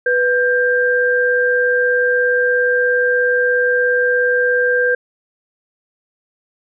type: tone pair together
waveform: sine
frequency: 493.9 / 1588.5 Hz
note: B4 / G6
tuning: 0 / +23 cents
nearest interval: octave + minor sixth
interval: 2023 cents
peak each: -15 dBFS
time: 0.06-4.95 s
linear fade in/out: 5 ms
effects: none